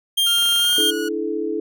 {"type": "tone", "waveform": "45% pulse", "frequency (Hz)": 3195, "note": "G7", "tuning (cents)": 32, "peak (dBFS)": -15, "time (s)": [0.17, 0.91], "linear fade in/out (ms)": 10}
{"type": "tone with pitch glide", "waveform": "sawtooth", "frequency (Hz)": [1399, 1458.4], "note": ["F6", "F#6"], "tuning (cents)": [3, -25], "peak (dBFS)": -24, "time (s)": [0.26, 1.09], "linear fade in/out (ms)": 10, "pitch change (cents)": 72, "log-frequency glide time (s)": [0.58, 0.76]}
{"type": "clicks", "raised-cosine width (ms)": 0.5, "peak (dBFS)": -23, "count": 12, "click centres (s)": [0.384, 0.425, 0.458, 0.49, 0.524, 0.561, 0.595, 0.645, 0.695, 0.729, 0.764, 0.805]}
{"type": "chord", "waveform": "sine", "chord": "D suspended second", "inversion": "none", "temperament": "equal with one note detuned", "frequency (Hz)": [293.7, 329.6, 430.4], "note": ["D4", "E4", "A4"], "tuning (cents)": [0, 0, -38], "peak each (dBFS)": [-29, -25, -24], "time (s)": [0.78, 1.6], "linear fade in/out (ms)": 2}
{"effects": []}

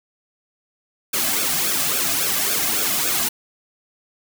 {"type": "noise with flanger", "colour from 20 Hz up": "white", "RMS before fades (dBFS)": -21, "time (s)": [1.13, 3.29], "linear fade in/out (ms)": 10, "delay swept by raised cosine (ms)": [0.99, 2.19], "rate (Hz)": 3.6, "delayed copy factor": -0.75, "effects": []}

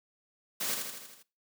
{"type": "noise with echo", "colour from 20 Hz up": "white", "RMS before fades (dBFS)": -33, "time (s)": [0.6, 0.75], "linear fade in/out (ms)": 10, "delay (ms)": 80, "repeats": 6, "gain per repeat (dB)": -4, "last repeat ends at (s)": 1.23, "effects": ["noise-tail reverb RT60 0.3 s tail -21 dB re dry", "high-pass 150 Hz 12 dB/octave"]}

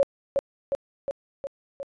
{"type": "tone with echo", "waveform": "sine", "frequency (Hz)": 554.4, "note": "C#5", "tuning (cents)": 0, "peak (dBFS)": -16, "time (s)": [0, 0.03], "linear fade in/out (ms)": 0, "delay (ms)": 360, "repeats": 5, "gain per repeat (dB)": -3, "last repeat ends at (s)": 1.83, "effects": ["resampled to 22050 Hz"]}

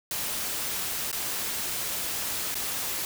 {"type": "noise with dropouts", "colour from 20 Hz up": "white", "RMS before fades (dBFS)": -31, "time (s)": [0.11, 3.05], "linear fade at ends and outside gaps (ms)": 1, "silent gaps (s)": [[1.115, 1.128], [2.544, 2.553]], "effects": []}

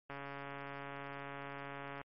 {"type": "click train", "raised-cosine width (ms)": 0.5, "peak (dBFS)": -30, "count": 269, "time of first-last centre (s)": [0.1, 2.014], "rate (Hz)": 140, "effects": ["MP3 32 kbps"]}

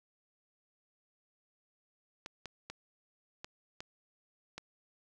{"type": "clicks", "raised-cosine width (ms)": 0.2, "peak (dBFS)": -25, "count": 6, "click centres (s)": [2.261, 2.457, 2.7, 3.445, 3.805, 4.58], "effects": []}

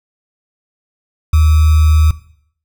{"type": "tone with sample-and-hold", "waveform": "sine", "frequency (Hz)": 77.78, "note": "D#2", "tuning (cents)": 0, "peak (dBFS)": -6, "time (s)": [1.33, 2.11], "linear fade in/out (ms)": 5, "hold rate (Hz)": 1225, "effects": ["noise-tail reverb RT60 0.6 s tail -17 dB re dry"]}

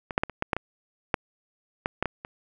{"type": "clicks", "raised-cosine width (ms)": 0.5, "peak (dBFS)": [-17, -6, -8, -23, -10, -8, -13, -6, -10, -9, -12, -21], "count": 12, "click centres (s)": [0.108, 0.179, 0.235, 0.297, 0.424, 0.532, 0.566, 1.142, 1.859, 2.026, 2.057, 2.249], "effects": []}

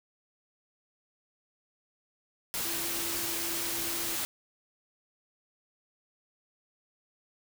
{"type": "tone in noise", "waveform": "sine", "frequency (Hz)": 337.3, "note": "E4", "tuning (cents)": 40, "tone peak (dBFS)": -42, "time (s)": [2.65, 4.16], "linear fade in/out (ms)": 0, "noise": "white", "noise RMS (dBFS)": -33, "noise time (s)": [2.54, 4.25], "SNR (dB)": -12, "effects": []}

